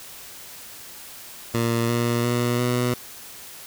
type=tone with pitch steps; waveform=15% pulse; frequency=116.5 / 118.6 / 120.75 / 122.93 Hz; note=A#2 / A#2 / B2 / B2; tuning=-1 / +30 / -39 / -8 cents; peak=-14 dBFS; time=1.54-2.94 s; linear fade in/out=5 ms; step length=350 ms; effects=white hiss -41 dBFS RMS until 3.66 s